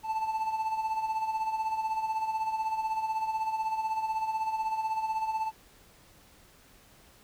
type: tone with tremolo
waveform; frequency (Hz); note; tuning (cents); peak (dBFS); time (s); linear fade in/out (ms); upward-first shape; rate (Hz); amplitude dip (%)
triangle; 880; A5; 0; -24; 0.03-5.52; 50; sine; 16; 60
effects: pink hiss -58 dBFS RMS until 7.23 s